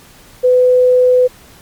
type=tone; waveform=sine; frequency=502 Hz; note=B4; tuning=28 cents sharp; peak=-6 dBFS; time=0.43-1.28 s; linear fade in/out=20 ms; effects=pink hiss -42 dBFS RMS until 1.61 s + MP3 96 kbps